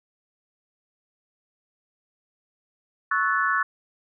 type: chord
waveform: sine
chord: F# minor seventh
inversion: second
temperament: equal with one note detuned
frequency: 1108.7 / 1318.5 / 1480 / 1736.8 Hz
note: C#6 / E6 / F#6 / A6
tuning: 0 / 0 / 0 / -23 cents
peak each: -25 / -28 / -25 / -26 dBFS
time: 3.11-3.63 s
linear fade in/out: 5 ms
effects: none